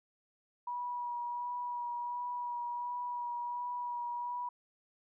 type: tone with vibrato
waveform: sine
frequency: 968 Hz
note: B5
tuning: 35 cents flat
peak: -35 dBFS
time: 0.67-4.49 s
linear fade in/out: 5 ms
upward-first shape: sine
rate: 1.4 Hz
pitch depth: 15 cents each way
effects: none

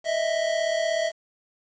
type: tone pair together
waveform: square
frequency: 622.3 / 658.8 Hz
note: D#5 / E5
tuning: 0 / -1 cents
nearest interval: minor second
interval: 99 cents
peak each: -28 / -25 dBFS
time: 0.04-1.12 s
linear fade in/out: 50 ms
effects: resampled to 16000 Hz + 8-bit

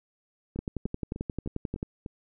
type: two click trains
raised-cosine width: 3 ms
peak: -24 / -18 dBFS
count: 6 / 15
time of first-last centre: 0.56-2.062 / 0.59-1.829 s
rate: 3.33 / 11.3 Hz
effects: none

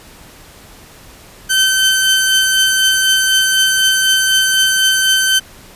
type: tone pair together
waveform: sawtooth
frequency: 1539 / 3082 Hz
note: G6 / G7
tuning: -32 / -30 cents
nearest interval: octave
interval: 1202 cents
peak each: -10 dBFS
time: 1.49-5.4 s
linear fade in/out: 20 ms
effects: pink hiss -40 dBFS RMS until 5.75 s + resampled to 32000 Hz

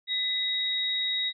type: tone pair together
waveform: sine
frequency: 2009 / 3792 Hz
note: B6 / A#7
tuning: +29 / +29 cents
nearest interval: major seventh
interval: 1100 cents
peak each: -34 / -26 dBFS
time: 0.07-1.33 s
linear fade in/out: 50 ms
effects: none

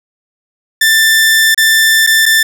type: tone with dropouts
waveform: sawtooth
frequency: 1775 Hz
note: A6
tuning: 15 cents sharp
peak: -3 dBFS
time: 0.81-2.43 s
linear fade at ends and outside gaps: 5 ms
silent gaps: 1.546-1.576 / 2.066-2.072 / 2.257-2.261 s
effects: none

